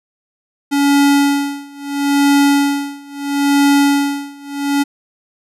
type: tone with tremolo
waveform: square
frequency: 282.9 Hz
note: C#4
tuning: 35 cents sharp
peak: -9 dBFS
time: 0.71-4.84 s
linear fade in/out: 20 ms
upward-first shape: sine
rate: 0.75 Hz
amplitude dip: 95%
effects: resampled to 32000 Hz